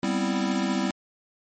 square chord, C major seventh, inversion second, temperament equal, 196 / 246.9 / 261.6 / 329.6 Hz, G3 / B3 / C4 / E4, 0 / 0 / 0 / 0 cents, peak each -28 / -31 / -30 / -31 dBFS, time 0.03-0.91 s, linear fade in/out 2 ms, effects MP3 32 kbps

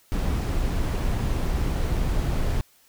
brown noise, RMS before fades -24 dBFS, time 0.12-2.61 s, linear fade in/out 0 ms, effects white hiss -59 dBFS RMS until 2.88 s

